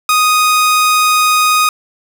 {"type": "tone", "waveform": "sawtooth", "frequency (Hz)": 1244.5, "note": "D#6", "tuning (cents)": 0, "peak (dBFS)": -5, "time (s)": [0.09, 1.69], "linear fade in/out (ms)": 2, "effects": ["7-bit"]}